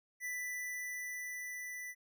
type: tone with level ramp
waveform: square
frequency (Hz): 1983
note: B6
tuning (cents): +7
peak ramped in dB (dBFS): -38 to -43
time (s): 0.2-1.95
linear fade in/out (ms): 50
effects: none